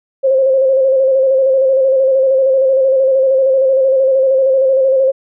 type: tone with vibrato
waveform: sine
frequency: 531 Hz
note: C5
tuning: 25 cents sharp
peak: -8 dBFS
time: 0.23-5.12 s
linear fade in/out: 20 ms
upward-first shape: square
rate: 13 Hz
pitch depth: 32 cents each way
effects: none